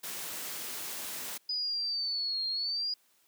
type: noise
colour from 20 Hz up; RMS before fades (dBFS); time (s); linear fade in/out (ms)
white; -39; 0.03-1.38; 10
type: linear two-way sweep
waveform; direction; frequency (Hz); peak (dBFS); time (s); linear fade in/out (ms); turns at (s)
sine; down then up; 4978 to 4200 to 4910; -30; 1.49-2.94; 5; 2.48
effects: white hiss -68 dBFS RMS until 3.27 s + high-pass 150 Hz 12 dB/octave